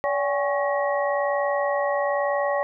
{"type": "tone cluster", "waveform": "sine", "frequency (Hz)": [573, 764, 825, 1104, 1902], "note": ["D5", "G5", "G#5", "C#6", "A#6"], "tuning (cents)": [-43, -45, -12, -7, 34], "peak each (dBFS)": [-23, -32, -29, -29, -31], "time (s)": [0.04, 2.63], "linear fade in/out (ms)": 0, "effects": []}